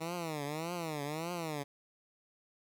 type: tone with vibrato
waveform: 10% pulse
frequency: 158.8 Hz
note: D#3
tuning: 36 cents sharp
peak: -28 dBFS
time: 0-1.64 s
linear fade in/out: 20 ms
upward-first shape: triangle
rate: 1.7 Hz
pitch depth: 210 cents each way
effects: none